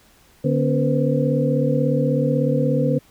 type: tone cluster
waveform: sine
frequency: 145.8 / 244.7 / 282.6 / 478.6 / 515 Hz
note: D3 / B3 / C#4 / A#4 / C5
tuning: -12 / -16 / +34 / +46 / -28 cents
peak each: -20 / -23 / -25 / -25 / -23 dBFS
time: 0.44-2.99 s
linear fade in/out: 10 ms
effects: pink hiss -54 dBFS RMS until 3.1 s